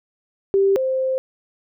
sine tone pair in turn, 392 / 523.3 Hz, G4 / C5, 0 / 0 cents, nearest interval perfect fourth, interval 500 cents, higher second, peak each -13 / -18 dBFS, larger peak first, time 0.54-0.76 / 0.76-1.18 s, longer second, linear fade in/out 0 ms, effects none

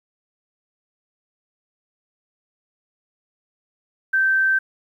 sine tone, 1555 Hz, G6, 14 cents flat, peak -15 dBFS, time 4.13-4.59 s, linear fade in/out 10 ms, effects 9-bit

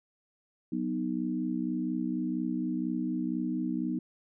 sine chord, B major, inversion second, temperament equal, 185 / 246.9 / 311.1 Hz, F#3 / B3 / D#4, 0 / 0 / 0 cents, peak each -35 / -32 / -33 dBFS, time 0.72-3.99 s, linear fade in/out 5 ms, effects none

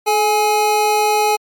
square tone pair together, 428 / 835 Hz, A4 / G#5, -48 / +9 cents, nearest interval octave, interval 1157 cents, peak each -18 / -15 dBFS, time 0.06-1.37 s, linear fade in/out 20 ms, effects MP3 96 kbps

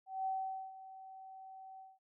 sine tone with ADSR envelope, 764 Hz, G5, 45 cents flat, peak -33 dBFS, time 0.06-1.99 s, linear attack 200 ms, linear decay 460 ms, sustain -16 dB, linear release 200 ms, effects none

